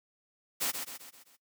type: noise with echo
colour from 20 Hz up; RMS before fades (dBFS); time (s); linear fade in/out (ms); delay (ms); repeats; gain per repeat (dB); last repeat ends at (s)
white; -31; 0.6-0.72; 20; 130; 5; -6; 1.37
effects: noise-tail reverb RT60 0.1 s tail -18 dB re dry + high-pass 150 Hz 12 dB/octave